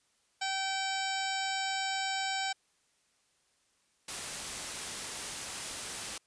harmonic tone, 772 Hz, G5, 27 cents flat, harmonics 1 / 2 / 3 / 4 / 5 / 6 / 7 / 9 / 10, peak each -35 / -38 / -40 / -41 / -42 / -43 / -43 / -45 / -45 dBFS, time 0.41-2.53 s, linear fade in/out 10 ms
white noise, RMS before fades -38 dBFS, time 4.08-6.18 s, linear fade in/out 5 ms
effects white hiss -72 dBFS RMS until 6.26 s + resampled to 22050 Hz

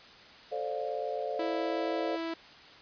sine chord, D minor seventh, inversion second, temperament just, 440.5 / 528.6 / 587.3 / 704.8 Hz, A4 / C5 / D5 / F5, +2 / +18 / 0 / +16 cents, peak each -37 dBFS, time 0.51-2.17 s, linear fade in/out 20 ms
sawtooth tone, 329.6 Hz, E4, in tune, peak -29 dBFS, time 1.39-2.34 s, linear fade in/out 5 ms
effects white hiss -52 dBFS RMS until 2.81 s + resampled to 11025 Hz

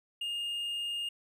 triangle tone, 2832 Hz, F7, 23 cents sharp, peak -31 dBFS, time 0.21-1.09 s, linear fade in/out 5 ms, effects none

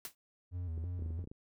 white noise with exponential decay, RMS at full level -38 dBFS, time 0.05-0.15 s, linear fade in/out 1 ms, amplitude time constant 20 ms
triangle tone with vibrato, 85 Hz, F2, 46 cents flat, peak -34 dBFS, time 0.51-1.26 s, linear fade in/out 50 ms, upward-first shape square, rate 3 Hz, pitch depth 81 cents each way
clicks, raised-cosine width 3 ms, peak -35 dBFS, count 10, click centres 0.778 / 0.84 / 0.993 / 1.023 / 1.061 / 1.106 / 1.192 / 1.241 / 1.274 / 1.315 s
effects none

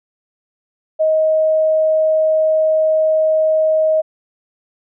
sine tone, 629 Hz, D#5, 19 cents sharp, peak -11 dBFS, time 0.99-4.02 s, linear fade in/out 20 ms, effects none

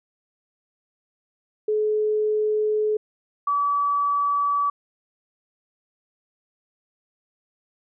sine tone pair in turn, 427 / 1146.9 Hz, G#4 / D6, +48 / -41 cents, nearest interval octave + perfect fourth, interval 1711 cents, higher second, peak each -19 dBFS, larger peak neither, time 1.68-2.97 / 3.47-4.7 s, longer first, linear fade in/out 5 ms, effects none

